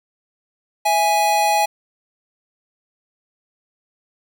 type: tone pair together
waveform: square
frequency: 659.2 / 830.6 Hz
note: E5 / G#5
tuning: 0 / 0 cents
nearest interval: major third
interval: 400 cents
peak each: -23 / -16 dBFS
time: 0.85-1.66 s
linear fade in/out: 10 ms
effects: none